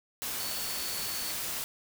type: tone in noise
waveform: sine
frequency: 4449 Hz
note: C#8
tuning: 5 cents sharp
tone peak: -40 dBFS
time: 0.4-1.32 s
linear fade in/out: 0 ms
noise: white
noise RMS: -35 dBFS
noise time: 0.22-1.64 s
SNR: -8 dB
effects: none